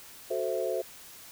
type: chord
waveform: sine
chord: F# half-diminished seventh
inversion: none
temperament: equal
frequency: 370 / 440 / 523.3 / 659.3 Hz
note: F#4 / A4 / C5 / E5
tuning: 0 / 0 / 0 / 0 cents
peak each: -34 / -34 / -32 / -34 dBFS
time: 0.3-0.82 s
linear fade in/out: 10 ms
effects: white hiss -49 dBFS RMS until 1.31 s